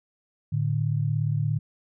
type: tone pair together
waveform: sine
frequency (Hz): 111.2 / 148.43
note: A2 / D3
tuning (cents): +19 / +19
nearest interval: perfect fourth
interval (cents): 500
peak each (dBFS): -25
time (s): 0.52-1.59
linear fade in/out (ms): 10
effects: none